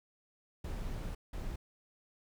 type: noise bursts at uneven times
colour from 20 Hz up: brown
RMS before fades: -39 dBFS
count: 2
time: 0.64-1.15 / 1.33-1.56 s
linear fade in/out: 5 ms
effects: none